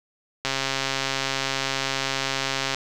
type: click train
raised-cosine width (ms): 0.2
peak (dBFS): -7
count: 311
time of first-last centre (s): 0.45-2.746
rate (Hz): 135
effects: none